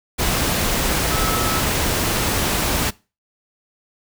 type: tone in noise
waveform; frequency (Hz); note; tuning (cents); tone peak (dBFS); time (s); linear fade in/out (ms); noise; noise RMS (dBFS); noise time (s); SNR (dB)
sine; 1300; E6; -24; -25; 1.1-1.61; 20; pink; -20; 0.18-2.91; -8
effects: noise-tail reverb RT60 0.3 s tail -22 dB re dry